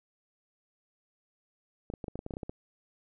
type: clicks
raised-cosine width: 2 ms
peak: -24 dBFS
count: 12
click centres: 1.901 / 1.938 / 2.042 / 2.082 / 2.156 / 2.191 / 2.264 / 2.308 / 2.338 / 2.369 / 2.432 / 2.495 s
effects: none